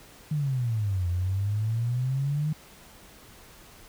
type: exponential two-way sweep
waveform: sine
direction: down then up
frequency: 156 to 86.6 to 156 Hz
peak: -24 dBFS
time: 0.31-2.53 s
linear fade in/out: 5 ms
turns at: 1.08 s
effects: pink hiss -51 dBFS RMS until 3.88 s